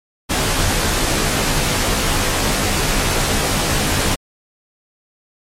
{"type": "noise with comb filter", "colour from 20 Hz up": "pink", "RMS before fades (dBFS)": -17, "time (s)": [0.29, 4.16], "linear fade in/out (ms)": 20, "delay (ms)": 17, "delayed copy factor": -0.95, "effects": ["low-pass 11000 Hz 12 dB/octave", "MP3 64 kbps"]}